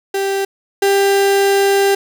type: tone pair in turn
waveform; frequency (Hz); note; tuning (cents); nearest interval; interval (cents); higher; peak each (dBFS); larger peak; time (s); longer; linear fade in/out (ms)
35% pulse; 392 / 395.9; G4 / G4; 0 / +17; unison; 17; second; -14 / -9; second; 0.14-0.45 / 0.82-1.95; second; 5
effects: none